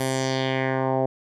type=tone with low-pass filter sweep; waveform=10% pulse; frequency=132 Hz; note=C3; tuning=16 cents sharp; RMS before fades=-24 dBFS; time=0-1.06 s; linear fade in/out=2 ms; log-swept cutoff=12000 to 630 Hz; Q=2.2; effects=none